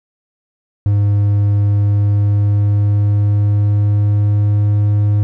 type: tone with pitch glide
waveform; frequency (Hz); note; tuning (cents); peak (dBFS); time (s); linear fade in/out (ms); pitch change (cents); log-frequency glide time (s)
triangle; 102.1 to 103.53; G#2 to G#2; -29 to -5; -8; 0.86-5.23; 0; +24; 1.65-4.72
effects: none